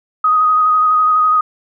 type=tone with vibrato; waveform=sine; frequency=1251 Hz; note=D#6; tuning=9 cents sharp; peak=-9 dBFS; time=0.24-1.41 s; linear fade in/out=5 ms; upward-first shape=square; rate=12 Hz; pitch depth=14 cents each way; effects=none